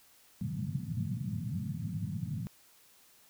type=band-pass noise; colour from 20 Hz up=pink; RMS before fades=-36 dBFS; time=0.41-2.47 s; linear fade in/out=0 ms; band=100 to 210 Hz; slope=48 dB/octave; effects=white hiss -62 dBFS RMS until 3.29 s